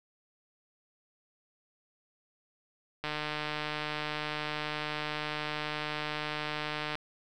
click train, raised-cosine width 0.3 ms, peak -18 dBFS, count 592, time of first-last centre 3.04-6.954 s, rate 151 Hz, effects none

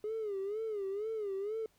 triangle tone with vibrato, 415.3 Hz, G#4, in tune, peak -31 dBFS, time 0.04-1.66 s, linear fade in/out 2 ms, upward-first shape sine, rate 2.1 Hz, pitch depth 130 cents each way, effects tanh soft clip ceiling -31 dBFS + pink hiss -71 dBFS RMS until 1.78 s

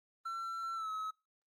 triangle tone with pitch glide, 1349 to 1284.4 Hz, E6 to E6, +40 to -45 cents, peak -35 dBFS, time 0.25-1.11 s, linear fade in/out 10 ms, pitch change -85 cents, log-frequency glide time 0.74-0.9 s, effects noise-tail reverb RT60 0.3 s tail -26 dB re dry + Opus 24 kbps

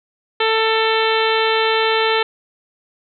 harmonic tone, 444.4 Hz, A4, 17 cents sharp, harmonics 1 / 2 / 3 / 4 / 5 / 6 / 7 / 8 / 9, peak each -18 / -21 / -23 / -24 / -25 / -26 / -26 / -27 / -28 dBFS, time 0.4-2.23 s, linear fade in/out 5 ms, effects none

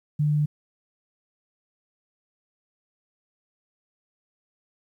sine tone, 149.2 Hz, D3, 28 cents sharp, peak -19 dBFS, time 0.19-0.46 s, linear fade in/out 10 ms, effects 10-bit

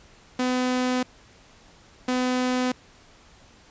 sawtooth tone pair in turn, 252.4 / 252.4 Hz, B3 / B3, +38 / +38 cents, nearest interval unison, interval 0 cents, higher neither, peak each -18 dBFS, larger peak neither, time 0.39-1.03 / 2.08-2.72 s, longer neither, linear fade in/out 5 ms, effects pink hiss -53 dBFS RMS until 3.7 s + resampled to 16000 Hz

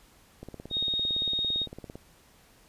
click train, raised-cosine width 2 ms, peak -27 dBFS, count 28, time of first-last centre 0.43-1.955 s, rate 17.7 Hz
sine tone, 3729 Hz, A#7, in tune, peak -26 dBFS, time 0.7-1.67 s, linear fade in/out 50 ms
effects pink hiss -59 dBFS RMS until 2.68 s + resampled to 32000 Hz

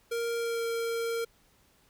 square tone with pitch glide, 466.2 to 461.6 Hz, A#4 to A#4, 0 to -17 cents, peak -30 dBFS, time 0.11-1.25 s, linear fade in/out 10 ms, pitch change -17 cents, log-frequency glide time 0.38-0.64 s, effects pink hiss -65 dBFS RMS until 1.89 s

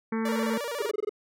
harmonic tone, 223.7 Hz, A3, 29 cents sharp, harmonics 1 / 2 / 4 / 5 / 6 / 7 / 8 / 9 / 10, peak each -27 / -33 / -39 / -41 / -43 / -44 / -45 / -46 / -47 dBFS, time 0.12-0.58 s, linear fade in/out 5 ms
sawtooth tone with vibrato, 523.3 Hz, C5, in tune, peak -27 dBFS, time 0.25-0.91 s, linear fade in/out 5 ms, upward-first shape square, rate 14 Hz, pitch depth 180 cents each way
triangle tone bursts, 419.2 Hz, G#4, 16 cents sharp, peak -23 dBFS, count 7, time 0.8-1.094 s, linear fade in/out 5 ms, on 24 ms, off 21 ms
effects none

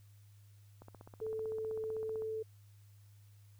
click train, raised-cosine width 1 ms, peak -38 dBFS, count 23, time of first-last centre 0.82-2.221 s, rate 15.7 Hz
sine tone, 439.3 Hz, A4, 3 cents flat, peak -36 dBFS, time 1.21-2.43 s, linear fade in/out 10 ms
effects added 102 Hz sine -57 dBFS peak until 3.59 s + white hiss -72 dBFS RMS until 3.59 s

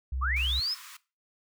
sine tone, 65.2 Hz, C2, 5 cents flat, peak -29 dBFS, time 0.12-0.6 s, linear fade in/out 5 ms
sine linear sweep, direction up, 1046.5 to 5350 Hz, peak -27 dBFS, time 0.21-0.75 s, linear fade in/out 20 ms
pink high-pass noise, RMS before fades -47 dBFS, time 0.36-0.97 s, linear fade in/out 5 ms, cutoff 1000 Hz, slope 96 dB/octave
effects noise-tail reverb RT60 0.3 s tail -19 dB re dry

